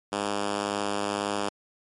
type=tone with high-pass filter; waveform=5% pulse; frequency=101.9 Hz; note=G#2; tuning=32 cents flat; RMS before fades=-29 dBFS; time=0.12-1.49 s; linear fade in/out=5 ms; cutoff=210 Hz; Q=0.88; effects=MP3 48 kbps